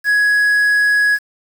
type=tone with quantisation; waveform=triangle; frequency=1672 Hz; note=G#6; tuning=11 cents sharp; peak=-9 dBFS; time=0.04-1.19 s; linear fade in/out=50 ms; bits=6; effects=none